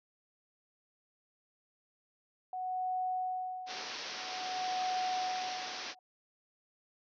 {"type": "tone with tremolo", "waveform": "sine", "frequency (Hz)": 740, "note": "F#5", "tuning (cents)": 0, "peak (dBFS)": -31, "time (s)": [2.53, 5.99], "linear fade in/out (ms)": 2, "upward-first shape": "sine", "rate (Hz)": 0.51, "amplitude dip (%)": 95}
{"type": "low-pass noise", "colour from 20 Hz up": "white", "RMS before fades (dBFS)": -42, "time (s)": [3.66, 5.95], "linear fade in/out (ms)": 50, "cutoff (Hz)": 5900, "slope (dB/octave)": 96}
{"effects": ["high-pass 300 Hz 12 dB/octave"]}